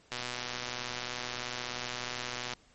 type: click train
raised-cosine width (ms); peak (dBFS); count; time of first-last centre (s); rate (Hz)
0.2; -18; 298; 0.12-2.535; 123
effects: pink hiss -63 dBFS RMS until 2.74 s + MP3 32 kbps